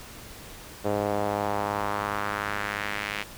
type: tone with band-pass filter sweep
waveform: sawtooth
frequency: 102.9 Hz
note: G#2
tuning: 16 cents flat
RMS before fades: -29 dBFS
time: 0.84-3.24 s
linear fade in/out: 20 ms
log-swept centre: 540 to 2400 Hz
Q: 1.8
effects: pink hiss -44 dBFS RMS until 3.37 s